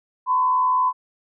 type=tone with frequency modulation; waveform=sine; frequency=1013 Hz; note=B5; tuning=44 cents sharp; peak=-16 dBFS; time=0.26-0.93 s; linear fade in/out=50 ms; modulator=75.6 Hz; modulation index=0.5; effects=none